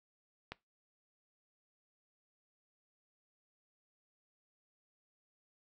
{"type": "click", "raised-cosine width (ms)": 0.3, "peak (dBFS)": -25, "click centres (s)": 0.52, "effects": ["noise-tail reverb RT60 0.2 s tail -20 dB re dry"]}